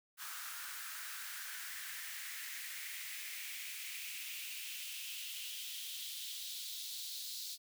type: noise with high-pass filter sweep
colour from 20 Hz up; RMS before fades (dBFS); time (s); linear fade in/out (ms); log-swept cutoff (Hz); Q
white; -45; 0.17-7.58; 50; 1300 to 4200; 3.4
effects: none